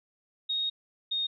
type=tone pair in turn; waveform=sine; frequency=3736 / 3704 Hz; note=A#7 / A#7; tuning=+3 / -12 cents; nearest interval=unison; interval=15 cents; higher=first; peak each=-27 dBFS; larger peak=neither; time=0.49-0.7 / 1.11-1.27 s; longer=first; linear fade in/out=10 ms; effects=none

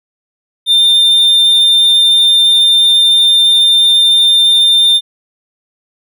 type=tone; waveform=triangle; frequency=3603 Hz; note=A7; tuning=40 cents sharp; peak=-4 dBFS; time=0.66-5.01 s; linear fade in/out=50 ms; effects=none

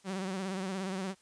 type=tone with vibrato; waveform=sawtooth; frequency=190 Hz; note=F#3; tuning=46 cents sharp; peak=-30 dBFS; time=0.04-1.15 s; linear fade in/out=50 ms; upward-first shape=sine; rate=17 Hz; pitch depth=63 cents each way; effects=white hiss -65 dBFS RMS until 1.21 s + resampled to 22050 Hz

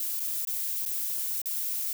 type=noise with dropouts; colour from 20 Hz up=violet; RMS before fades=-31 dBFS; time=0-1.93 s; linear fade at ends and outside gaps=2 ms; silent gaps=0.197-0.202 / 0.451-0.472 / 0.853-0.86 / 1.417-1.457 s; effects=none

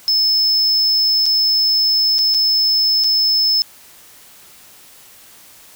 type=tone with dropouts; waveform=triangle; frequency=5230 Hz; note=E8; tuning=15 cents flat; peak=-11 dBFS; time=0.08-3.62 s; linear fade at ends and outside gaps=0 ms; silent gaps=1.257-1.263 / 2.184-2.189 / 2.341-2.346 / 3.038-3.043 s; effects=white hiss -44 dBFS RMS until 5.75 s

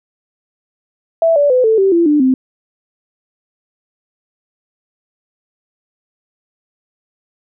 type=tone with pitch steps; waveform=sine; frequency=659.3 / 577.3 / 505.5 / 442.6 / 387.5 / 339.3 / 297.1 / 260.1 Hz; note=E5 / D5 / B4 / A4 / G4 / F4 / D4 / C4; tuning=0 / -30 / +40 / +10 / -20 / -50 / +20 / -10 cents; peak=-8 dBFS; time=1.22-2.34 s; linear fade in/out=2 ms; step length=140 ms; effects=none

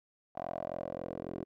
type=tone with band-pass filter sweep; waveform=10% pulse; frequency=43.65 Hz; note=F1; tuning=in tune; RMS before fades=-40 dBFS; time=0.35-1.45 s; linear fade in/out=20 ms; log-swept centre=740 to 390 Hz; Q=4.3; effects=none

